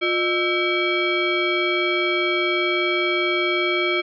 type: tone with frequency modulation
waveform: sine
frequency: 1318.5 Hz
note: E6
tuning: in tune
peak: -18 dBFS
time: 0.01-4.02 s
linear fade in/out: 20 ms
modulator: 964 Hz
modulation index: 1.8
effects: none